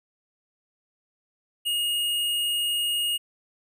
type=tone; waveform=square; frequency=2862 Hz; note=F7; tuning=42 cents sharp; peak=-24 dBFS; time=1.65-3.18 s; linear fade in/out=20 ms; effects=11-bit